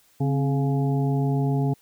harmonic tone with a mistuned harmonic, 140 Hz, C#3, 18 cents sharp, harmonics 1 / 2 / 3 / 5 / 6, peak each -21 / -27 / -31 / -35 / -37 dBFS, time 0.2-1.74 s, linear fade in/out 10 ms, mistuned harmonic 2, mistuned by -80 cents, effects white hiss -60 dBFS RMS until 1.81 s

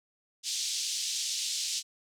white band-pass noise, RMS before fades -33 dBFS, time 0.43-1.83 s, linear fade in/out 50 ms, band 3300 to 7100 Hz, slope 24 dB/octave, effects none

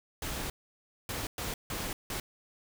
pink noise bursts at uneven times, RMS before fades -36 dBFS, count 5, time 0.22-0.5 / 1.09-1.27 / 1.38-1.54 / 1.7-1.93 / 2.1-2.2 s, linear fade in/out 2 ms, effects none

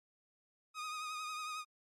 sawtooth tone with vibrato, 1244.5 Hz, D#6, in tune, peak -36 dBFS, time 0.74-1.65 s, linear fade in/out 50 ms, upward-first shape triangle, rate 11 Hz, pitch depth 43 cents each way, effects low-pass 9000 Hz 12 dB/octave + MP3 64 kbps

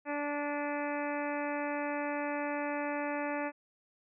harmonic tone with a mistuned harmonic, 291.2 Hz, D4, 15 cents flat, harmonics 1 / 2 / 3 / 4 / 5 / 6 / 7 / 8 / 9, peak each -37 / -37 / -39 / -45 / -45 / -43 / -46 / -48 / -48 dBFS, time 0.05-3.52 s, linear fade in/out 50 ms, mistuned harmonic 9, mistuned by -30 cents, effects none

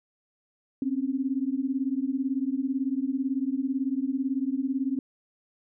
sine beating tone pair, 258.5 / 276.5 Hz, C4 / C#4, -21 / -4 cents, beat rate 18 Hz, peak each -28 dBFS, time 0.82-4.99 s, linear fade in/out 2 ms, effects none

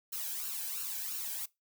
blue noise with flanger, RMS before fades -38 dBFS, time 0.12-1.46 s, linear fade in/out 10 ms, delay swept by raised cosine 0.71 to 1.27 ms, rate 2.9 Hz, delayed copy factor +0.75, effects noise-tail reverb RT60 0.2 s tail -22 dB re dry

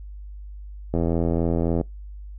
click train, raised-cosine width 2 ms, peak -10 dBFS, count 74, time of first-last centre 0.94-1.812 s, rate 83.7 Hz, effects noise-tail reverb RT60 0.2 s tail -26 dB re dry + added 50 Hz sine -35 dBFS peak until 2.38 s

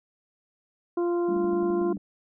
harmonic tone, 347.1 Hz, F4, 11 cents flat, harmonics 1 / 2 / 3 / 4, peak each -23 / -36 / -37 / -46 dBFS, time 0.97-1.93 s, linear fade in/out 5 ms
sine chord, G suspended second, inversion none, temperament equal, 196 / 220 / 293.7 Hz, G3 / A3 / D4, 0 / 0 / 0 cents, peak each -32 / -37 / -36 dBFS, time 1.28-1.98 s, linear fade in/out 10 ms
clicks, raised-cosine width 2 ms, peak -31 dBFS, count 7, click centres 1.367 / 1.444 / 1.532 / 1.63 / 1.704 / 1.816 / 1.97 s
effects none

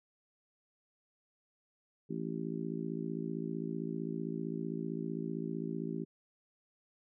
harmonic tone, 55.5 Hz, A1, 16 cents sharp, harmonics 3 / 4 / 5 / 6 / 7, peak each -40 / -41 / -42 / -43 / -43 dBFS, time 2.09-6.05 s, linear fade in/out 20 ms, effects none

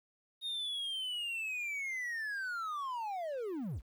triangle linear sweep, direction down, 3729 to 33.06 Hz, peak -34 dBFS, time 0.41-3.82 s, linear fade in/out 50 ms, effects 11-bit

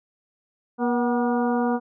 harmonic tone with a mistuned harmonic, 240 Hz, B3, 49 cents flat, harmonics 1 / 2 / 3 / 4 / 5 / 6, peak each -22 / -26 / -28 / -31 / -35 / -36 dBFS, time 0.78-1.8 s, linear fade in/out 50 ms, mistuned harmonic 3, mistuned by +55 cents, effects none

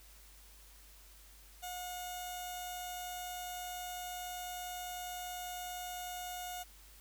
15% pulse tone with notch filter, 722 Hz, F#5, 43 cents flat, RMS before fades -43 dBFS, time 1.62-6.64 s, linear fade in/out 20 ms, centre 1800 Hz, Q 0.63, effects added 50 Hz sine -58 dBFS peak until 7 s + white hiss -60 dBFS RMS until 7 s

